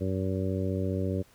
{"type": "harmonic tone", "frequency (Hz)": 94.7, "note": "F#2", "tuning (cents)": 41, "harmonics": [1, 2, 3, 4, 5, 6], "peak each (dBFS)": [-30, -33, -35, -36, -37, -38], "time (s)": [0, 1.23], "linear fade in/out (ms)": 20, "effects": ["pink hiss -60 dBFS RMS until 1.34 s"]}